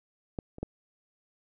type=clicks; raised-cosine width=2 ms; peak=-20 / -30 / -19 dBFS; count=3; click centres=0.388 / 0.584 / 0.63 s; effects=none